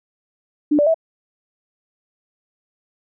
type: tone with pitch steps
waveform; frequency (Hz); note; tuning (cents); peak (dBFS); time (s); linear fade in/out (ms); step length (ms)
sine; 296.7 / 586 / 650; D4 / D5 / E5; +18 / -4 / -24; -12; 0.71-0.944; 10; 78
effects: none